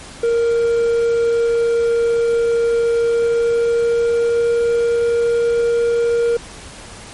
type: tone with pitch glide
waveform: triangle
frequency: 466.2 to 469.4 Hz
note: A#4 to A#4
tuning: 0 to +12 cents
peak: -11 dBFS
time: 0.23-6.37 s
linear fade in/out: 5 ms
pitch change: +12 cents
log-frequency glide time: 3.07-4.57 s
effects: pink hiss -36 dBFS RMS until 7.13 s + MP3 48 kbps